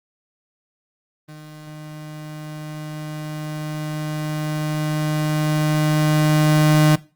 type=tone with level ramp; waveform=35% pulse; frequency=153 Hz; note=D#3; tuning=29 cents flat; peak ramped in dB=-34 to -9 dBFS; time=1.28-6.96 s; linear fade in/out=10 ms; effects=noise-tail reverb RT60 0.3 s tail -19 dB re dry + Opus 24 kbps